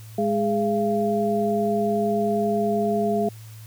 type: tone cluster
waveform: sine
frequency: 207.7 / 414.7 / 682 Hz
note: G#3 / G#4 / F5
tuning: 0 / -3 / -41 cents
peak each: -24 dBFS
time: 0.18-3.29 s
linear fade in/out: 5 ms
effects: added 110 Hz sine -39 dBFS peak until 3.66 s + white hiss -50 dBFS RMS until 3.66 s